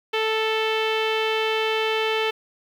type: tone with low-pass filter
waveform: sawtooth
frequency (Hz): 440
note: A4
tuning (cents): 0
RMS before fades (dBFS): -23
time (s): 0.13-2.31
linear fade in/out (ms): 10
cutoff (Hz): 3000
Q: 3.4
effects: 8-bit